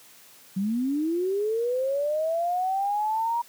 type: linear sweep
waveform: sine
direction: up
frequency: 183.9 to 953 Hz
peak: -23 dBFS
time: 0.56-3.42 s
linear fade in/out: 10 ms
effects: white hiss -52 dBFS RMS until 3.48 s + high-pass 100 Hz 12 dB/octave

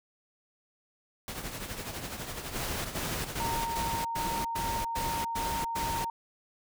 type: noise with tremolo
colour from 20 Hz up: pink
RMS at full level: -36 dBFS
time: 1.28-3.82 s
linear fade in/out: 0 ms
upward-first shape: triangle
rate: 12 Hz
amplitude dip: 60%
type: noise bursts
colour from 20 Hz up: pink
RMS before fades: -35 dBFS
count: 9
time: 2.55-6.05 s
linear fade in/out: 10 ms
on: 300 ms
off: 100 ms
type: tone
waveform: sine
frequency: 922 Hz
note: A#5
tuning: 19 cents flat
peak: -31 dBFS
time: 3.4-6.1 s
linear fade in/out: 2 ms
effects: none

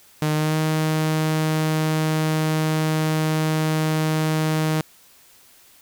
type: tone with pitch glide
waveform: sawtooth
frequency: 153 to 156.58 Hz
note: D#3 to D#3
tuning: -29 to +11 cents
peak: -15 dBFS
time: 0.22-4.81 s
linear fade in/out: 2 ms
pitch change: +40 cents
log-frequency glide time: 0.34-0.57 s
effects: white hiss -52 dBFS RMS until 5.81 s

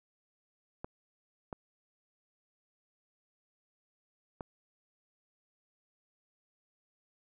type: clicks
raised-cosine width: 1 ms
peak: -25 dBFS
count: 3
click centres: 0.845 / 1.528 / 4.408 s
effects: none

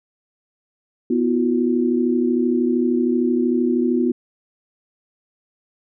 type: chord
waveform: sine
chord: B suspended fourth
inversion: none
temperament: equal with one note detuned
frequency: 246.9 / 329.6 / 362.6 Hz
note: B3 / E4 / F#4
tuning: 0 / 0 / -35 cents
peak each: -18 / -23 / -21 dBFS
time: 1.1-4.12 s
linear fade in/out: 5 ms
effects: none

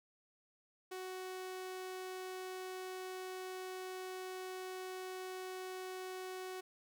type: tone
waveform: sawtooth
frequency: 371.9 Hz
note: F#4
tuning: 9 cents sharp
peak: -39 dBFS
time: 0.91-6.61 s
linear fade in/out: 10 ms
effects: none

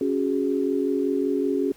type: chord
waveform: sine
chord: C# suspended fourth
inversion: none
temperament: equal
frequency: 277.2 / 370 / 415.3 Hz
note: C#4 / F#4 / G#4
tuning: 0 / 0 / 0 cents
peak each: -24 / -26 / -26 dBFS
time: 0.01-1.72 s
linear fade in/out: 2 ms
effects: pink hiss -53 dBFS RMS until 1.76 s + high-pass 60 Hz 12 dB/octave

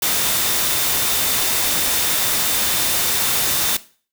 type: tone in noise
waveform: sine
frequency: 3599 Hz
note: A7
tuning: 38 cents sharp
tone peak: -30 dBFS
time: 0.02-3.77 s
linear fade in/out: 5 ms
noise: white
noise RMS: -19 dBFS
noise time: 0.02-3.77 s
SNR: -14 dB
effects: noise-tail reverb RT60 0.4 s tail -17 dB re dry

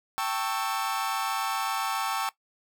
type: chord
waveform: 40% pulse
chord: A dominant seventh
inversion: third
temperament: equal with one note detuned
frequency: 784 / 891.3 / 1108.7 / 1318.5 Hz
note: G5 / A5 / C#6 / E6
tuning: 0 / +22 / 0 / 0 cents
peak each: -32 dBFS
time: 0.18-2.29 s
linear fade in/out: 0 ms
effects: noise-tail reverb RT60 0.1 s tail -18 dB re dry

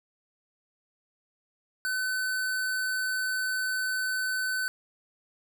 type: tone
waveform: square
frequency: 1515 Hz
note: F#6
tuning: 40 cents sharp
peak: -28 dBFS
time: 1.85-4.68 s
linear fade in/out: 0 ms
effects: none

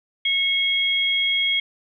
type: tone pair together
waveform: sine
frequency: 2188 / 3282 Hz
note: C#7 / G#7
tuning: -23 / -21 cents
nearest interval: perfect fifth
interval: 702 cents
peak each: -22 / -20 dBFS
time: 0.25-1.6 s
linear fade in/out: 5 ms
effects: none

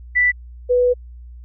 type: tone pair in turn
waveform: sine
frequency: 1975.5 / 493.9 Hz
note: B6 / B4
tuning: 0 / 0 cents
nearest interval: 2 octaves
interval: 2400 cents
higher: first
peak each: -12 dBFS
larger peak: neither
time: 0.15-0.32 / 0.69-0.94 s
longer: second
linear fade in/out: 20 ms
effects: added 60 Hz sine -35 dBFS peak until 1.44 s

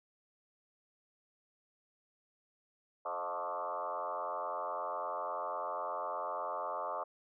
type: tone with frequency modulation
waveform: sine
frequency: 885 Hz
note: A5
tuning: 10 cents sharp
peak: -35 dBFS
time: 3.05-7.04 s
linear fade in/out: 10 ms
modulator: 88.2 Hz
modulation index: 4.1
effects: none

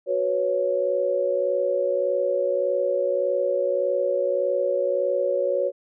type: chord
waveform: sine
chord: F# suspended fourth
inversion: none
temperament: just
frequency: 370 / 493.3 / 555 Hz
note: F#4 / B4 / C#5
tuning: 0 / -2 / +2 cents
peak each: -28 / -26 / -22 dBFS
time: 0.06-5.72 s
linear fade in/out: 50 ms
effects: none

